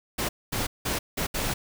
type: noise bursts at uneven times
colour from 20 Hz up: pink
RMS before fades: -28 dBFS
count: 5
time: 0.18-0.29 / 0.52-0.67 / 0.85-0.99 / 1.17-1.27 / 1.34-1.54 s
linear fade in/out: 10 ms
effects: none